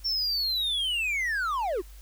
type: linear sweep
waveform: triangle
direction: down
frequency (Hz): 5480 to 314.9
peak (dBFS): -24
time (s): 0.04-1.82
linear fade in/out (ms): 20
effects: added 50 Hz sine -44 dBFS peak until 2.01 s + white hiss -56 dBFS RMS until 2.01 s